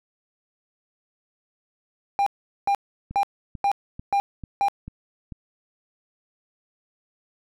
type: tone bursts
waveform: triangle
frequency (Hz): 800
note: G5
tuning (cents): +35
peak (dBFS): -16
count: 6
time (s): 2.19-4.684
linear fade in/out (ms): 0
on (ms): 74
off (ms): 410
type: click train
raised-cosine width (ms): 5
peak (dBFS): -23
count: 6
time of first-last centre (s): 3.11-5.322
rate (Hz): 2.26
effects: none

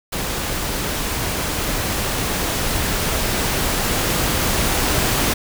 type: noise with level ramp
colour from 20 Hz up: pink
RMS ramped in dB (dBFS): -24 to -18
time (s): 0.12-5.34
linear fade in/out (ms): 10
effects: none

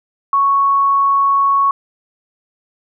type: tone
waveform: sine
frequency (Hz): 1108.7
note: C#6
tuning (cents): 0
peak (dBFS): -10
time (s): 0.33-1.71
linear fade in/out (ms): 2
effects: none

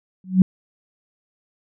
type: tone with exponential growth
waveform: sine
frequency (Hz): 186.5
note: F#3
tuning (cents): +14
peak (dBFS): -5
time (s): 0.24-0.42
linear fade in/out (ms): 2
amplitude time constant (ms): 39
effects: none

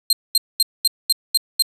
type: tone bursts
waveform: sawtooth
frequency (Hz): 4179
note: C8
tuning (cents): -3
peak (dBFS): -9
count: 7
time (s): 0.1-1.623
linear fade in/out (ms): 2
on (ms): 29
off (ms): 220
effects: resampled to 32000 Hz + 8-bit

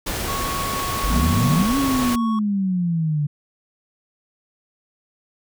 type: noise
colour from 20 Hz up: pink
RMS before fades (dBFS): -26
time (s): 0.06-2.16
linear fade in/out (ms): 10
type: tone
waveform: triangle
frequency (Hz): 1108.7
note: C#6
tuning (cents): 0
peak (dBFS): -24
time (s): 0.28-2.39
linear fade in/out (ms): 2
type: exponential two-way sweep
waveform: sine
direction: up then down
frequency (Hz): 43.65 to 281 to 144.2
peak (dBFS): -18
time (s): 1.03-3.27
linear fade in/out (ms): 10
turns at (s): 1.77
type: chord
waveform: sine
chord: B major seventh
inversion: first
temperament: equal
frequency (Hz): 155.56 / 185 / 233.1 / 246.9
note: D#3 / F#3 / A#3 / B3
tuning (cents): 0 / 0 / 0 / 0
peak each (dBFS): -25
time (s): 1.1-1.63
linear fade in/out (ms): 5
effects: none

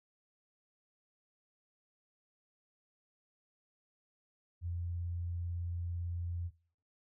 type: tone with vibrato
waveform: sine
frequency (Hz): 86.5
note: F2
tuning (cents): -16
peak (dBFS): -35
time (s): 4.61-6.51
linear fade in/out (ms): 50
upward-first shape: sine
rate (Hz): 18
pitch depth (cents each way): 10
effects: noise-tail reverb RT60 0.5 s tail -19 dB re dry

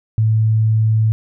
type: tone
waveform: sine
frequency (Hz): 110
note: A2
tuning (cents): 0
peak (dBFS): -11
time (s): 0.18-1.12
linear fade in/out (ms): 0
effects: none

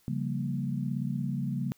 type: chord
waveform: sine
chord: G half-diminished seventh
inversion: second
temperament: equal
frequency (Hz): 138.59 / 174.61 / 196 / 233.1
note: Db3 / F3 / G3 / Bb3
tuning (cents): 0 / 0 / 0 / 0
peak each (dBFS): -32 / -37 / -35 / -35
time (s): 0.08-1.72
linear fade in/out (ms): 0
effects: white hiss -66 dBFS RMS until 1.77 s

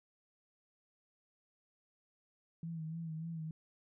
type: tone with vibrato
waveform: sine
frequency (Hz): 162.2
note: E3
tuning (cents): -28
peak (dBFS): -39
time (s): 2.63-3.51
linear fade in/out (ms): 2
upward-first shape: sine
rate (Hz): 3.4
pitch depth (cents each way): 52
effects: none

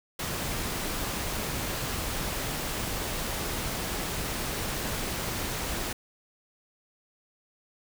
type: noise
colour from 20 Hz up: pink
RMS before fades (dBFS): -32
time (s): 0.19-5.93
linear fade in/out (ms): 5
effects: none

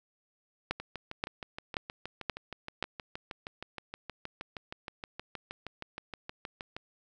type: two click trains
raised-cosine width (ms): 0.3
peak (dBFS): -14 / -23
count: 5 / 39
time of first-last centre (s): 0.71-2.826 / 0.8-6.765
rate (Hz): 1.89 / 6.37
effects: none

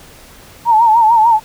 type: tone with vibrato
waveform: sine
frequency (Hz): 903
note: A5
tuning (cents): +45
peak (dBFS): -6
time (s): 0.65-1.4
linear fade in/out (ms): 50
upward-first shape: sine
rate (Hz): 6.7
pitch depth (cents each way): 90
effects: pink hiss -40 dBFS RMS until 1.44 s

